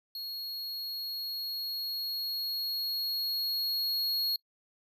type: tone with level ramp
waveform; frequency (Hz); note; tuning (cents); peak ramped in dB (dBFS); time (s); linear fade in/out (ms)
square; 4310; C#8; -49; -37 to -28; 0.15-4.36; 2
effects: noise-tail reverb RT60 0.1 s tail -25 dB re dry